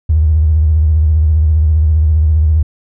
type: tone with vibrato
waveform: triangle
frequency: 77.78 Hz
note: D#2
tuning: in tune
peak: -3 dBFS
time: 0.09-2.63 s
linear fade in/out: 10 ms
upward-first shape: triangle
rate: 15 Hz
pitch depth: 110 cents each way
effects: tanh soft clip ceiling -5 dBFS